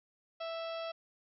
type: harmonic tone with a mistuned harmonic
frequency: 659.3 Hz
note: E5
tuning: in tune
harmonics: 1 / 2 / 3 / 4 / 5 / 6 / 7 / 8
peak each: -38 / -45 / -55 / -50 / -50 / -56 / -56 / -56 dBFS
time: 0.4-0.92 s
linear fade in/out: 10 ms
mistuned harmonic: 8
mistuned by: +22 cents
effects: none